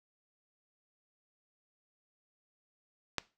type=click; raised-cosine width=0.2 ms; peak=-13 dBFS; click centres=3.183 s; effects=noise-tail reverb RT60 0.3 s tail -20 dB re dry